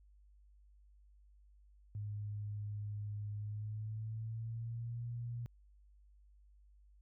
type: tone with pitch glide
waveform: sine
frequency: 104 to 118.78 Hz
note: G#2 to A#2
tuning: +3 to +33 cents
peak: -39 dBFS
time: 1.95-5.46 s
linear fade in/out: 0 ms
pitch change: +230 cents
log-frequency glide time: 3.35-5.05 s
effects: added 50 Hz sine -61 dBFS peak until 7.01 s